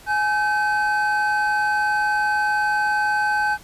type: tone pair together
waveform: triangle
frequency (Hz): 838.7 / 1540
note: G#5 / G6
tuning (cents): +17 / -31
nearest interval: major seventh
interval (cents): 1052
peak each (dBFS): -19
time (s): 0.06-3.58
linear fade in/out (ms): 50
effects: pink hiss -46 dBFS RMS until 3.63 s + resampled to 32000 Hz

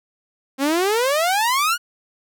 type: exponential sweep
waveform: sawtooth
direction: up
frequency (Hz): 261.6 to 1480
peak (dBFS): -13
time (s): 0.58-1.78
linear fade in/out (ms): 50
effects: none

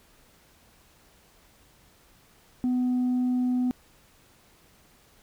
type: tone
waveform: sine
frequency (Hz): 250.1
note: B3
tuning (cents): +22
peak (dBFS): -20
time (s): 2.64-3.71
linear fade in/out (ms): 0
effects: tanh soft clip ceiling -21 dBFS + pink hiss -59 dBFS RMS until 5.22 s

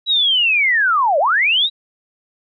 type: linear two-way sweep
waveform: sine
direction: down then up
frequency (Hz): 3927 to 537 to 3927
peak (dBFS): -12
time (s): 0.06-1.7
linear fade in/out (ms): 50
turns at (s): 1.19
effects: none

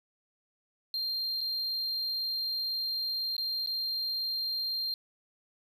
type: tone with dropouts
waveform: triangle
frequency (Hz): 4186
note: C8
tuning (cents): 0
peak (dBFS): -29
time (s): 0.94-4.94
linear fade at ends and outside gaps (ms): 1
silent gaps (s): 1.407-1.412 / 3.366-3.38 / 3.662-3.672
effects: none

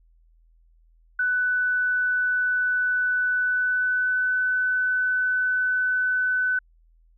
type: tone with pitch glide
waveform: sine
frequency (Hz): 1493 to 1504.3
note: F#6 to F#6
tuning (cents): +15 to +28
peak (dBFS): -20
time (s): 1.19-6.59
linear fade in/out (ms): 5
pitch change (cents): +13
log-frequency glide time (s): 3.38-4.34
effects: added 41 Hz sine -55 dBFS peak until 7.17 s

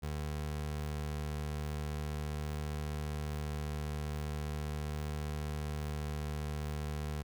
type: tone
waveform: 25% pulse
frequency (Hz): 74.9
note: D2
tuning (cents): +35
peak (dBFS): -32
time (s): 0.02-7.23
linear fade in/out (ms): 20
effects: none

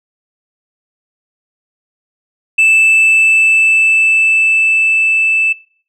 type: tone with level ramp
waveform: sine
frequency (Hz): 2637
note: E7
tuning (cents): 0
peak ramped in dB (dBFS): -3 to -9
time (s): 2.58-5.53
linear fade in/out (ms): 10
effects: noise-tail reverb RT60 0.5 s tail -22 dB re dry + tanh soft clip ceiling -5 dBFS

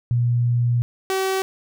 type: tone pair in turn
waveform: sine / sawtooth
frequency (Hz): 120.3 / 381.9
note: B2 / G4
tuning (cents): -45 / -45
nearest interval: octave + minor sixth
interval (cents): 2000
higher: second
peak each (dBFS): -16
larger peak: neither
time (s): 0.11-0.82 / 1.1-1.42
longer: first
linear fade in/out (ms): 0
effects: none

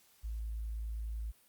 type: tone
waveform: sine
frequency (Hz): 55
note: A1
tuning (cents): 0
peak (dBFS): -36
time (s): 0.23-1.32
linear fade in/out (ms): 20
effects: white hiss -66 dBFS RMS until 1.48 s + Opus 48 kbps

